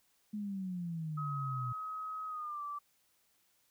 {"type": "exponential sweep", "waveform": "sine", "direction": "down", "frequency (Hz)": [213.3, 120.5], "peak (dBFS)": -36, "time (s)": [0.33, 1.73], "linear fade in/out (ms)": 10}
{"type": "tone with pitch glide", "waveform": "sine", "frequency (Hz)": [1270, 1164.6], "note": ["D#6", "D6"], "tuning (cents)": [35, -15], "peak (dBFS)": -38, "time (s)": [1.17, 2.79], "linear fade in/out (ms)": 10, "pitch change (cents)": -150, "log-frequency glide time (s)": [2.27, 2.63]}
{"effects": ["white hiss -73 dBFS RMS until 3.7 s"]}